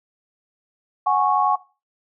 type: chord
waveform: sine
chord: F# suspended second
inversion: none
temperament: equal with one note detuned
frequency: 740 / 830.6 / 1103 Hz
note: F#5 / G#5 / C#6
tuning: 0 / 0 / -9 cents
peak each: -21 / -20 / -20 dBFS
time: 1.06-1.56 s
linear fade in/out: 10 ms
effects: noise-tail reverb RT60 0.3 s tail -18 dB re dry